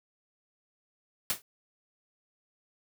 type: noise with exponential decay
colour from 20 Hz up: white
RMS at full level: -25 dBFS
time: 1.3-1.42 s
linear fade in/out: 1 ms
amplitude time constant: 26 ms
effects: none